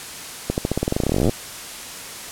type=accelerating click train; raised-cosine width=2 ms; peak=-6 dBFS; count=26; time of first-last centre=0.5-1.295 s; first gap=79 ms; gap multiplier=0.91; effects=white hiss -34 dBFS RMS until 2.31 s + low-pass 11000 Hz 12 dB/octave